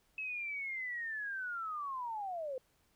sine linear sweep, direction down, 2595 to 500 Hz, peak -37 dBFS, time 0.18-2.58 s, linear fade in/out 2 ms, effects pink hiss -73 dBFS RMS until 2.95 s

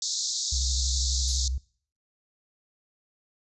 white band-pass noise, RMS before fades -30 dBFS, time 0.02-1.48 s, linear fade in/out 2 ms, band 3700 to 7300 Hz, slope 96 dB/octave
sine tone with vibrato, 64.8 Hz, C2, 16 cents flat, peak -26 dBFS, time 0.52-1.58 s, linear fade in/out 5 ms, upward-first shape square, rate 12 Hz, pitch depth 63 cents each way
violet noise with exponential decay, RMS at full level -35 dBFS, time 1.28-1.54 s, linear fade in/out 1 ms, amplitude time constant 56 ms
effects noise-tail reverb RT60 0.5 s tail -23 dB re dry + resampled to 24000 Hz

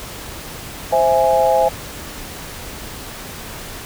sine chord, C augmented, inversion none, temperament equal, 523.3 / 659.3 / 830.6 Hz, C5 / E5 / G#5, 0 / 0 / 0 cents, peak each -16 dBFS, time 0.92-1.69 s, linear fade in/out 10 ms, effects pink hiss -32 dBFS RMS until 3.85 s

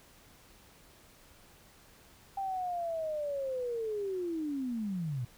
sine linear sweep, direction down, 791 to 115.5 Hz, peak -32 dBFS, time 2.37-5.25 s, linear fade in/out 5 ms, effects pink hiss -59 dBFS RMS until 5.37 s

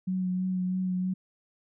sine tone with vibrato, 184.4 Hz, F#3, 6 cents flat, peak -26 dBFS, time 0.07-1.14 s, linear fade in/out 10 ms, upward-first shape sine, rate 3.1 Hz, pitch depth 18 cents each way, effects none

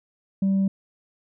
sine tone, 194.1 Hz, G3, 17 cents flat, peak -16 dBFS, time 0.42-0.68 s, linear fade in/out 5 ms, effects tanh soft clip ceiling -17 dBFS

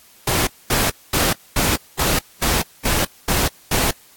pink noise bursts, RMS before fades -18 dBFS, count 9, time 0.27-3.91 s, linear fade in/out 5 ms, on 200 ms, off 230 ms, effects white hiss -49 dBFS RMS until 4.16 s + AAC 64 kbps

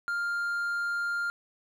triangle tone, 1400 Hz, F6, 4 cents sharp, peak -26 dBFS, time 0.08-1.3 s, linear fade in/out 0 ms, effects none

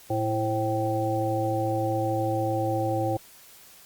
harmonic tone with a mistuned harmonic, 110.8 Hz, A2, 13 cents sharp, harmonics 1 / 3 / 5 / 7, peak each -29 / -29 / -29 / -29 dBFS, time 0.1-3.17 s, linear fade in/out 5 ms, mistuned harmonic 5, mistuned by -62 cents, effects white hiss -51 dBFS RMS until 3.85 s + Opus 48 kbps

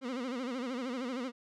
30% pulse tone with vibrato, 251.8 Hz, B3, 34 cents sharp, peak -32 dBFS, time 0.01-1.32 s, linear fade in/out 50 ms, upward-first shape sine, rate 13 Hz, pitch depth 120 cents each way, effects low-pass 5000 Hz 12 dB/octave

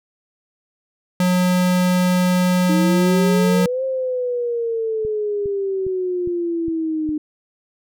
square tone, 181.1 Hz, F#3, 37 cents flat, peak -15 dBFS, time 1.2-3.66 s, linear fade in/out 2 ms
sine exponential two-way sweep, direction up then down, 302.5 to 531 to 302.5 Hz, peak -19 dBFS, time 2.69-7.18 s, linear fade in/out 5 ms, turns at 3.84 s
click train, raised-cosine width 5 ms, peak -22 dBFS, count 6, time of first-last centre 5.05-7.091 s, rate 2.45 Hz
effects none

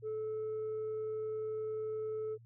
sine tone with vibrato, 434.3 Hz, A4, 23 cents flat, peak -33 dBFS, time 0.02-2.38 s, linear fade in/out 50 ms, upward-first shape sine, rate 20 Hz, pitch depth 8 cents each way, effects tanh soft clip ceiling -34 dBFS + added 116 Hz sine -55 dBFS peak until 2.45 s

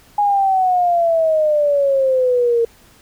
sine exponential sweep, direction down, 830.6 to 459.9 Hz, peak -12 dBFS, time 0.18-2.65 s, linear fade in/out 5 ms, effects pink hiss -49 dBFS RMS until 3.01 s

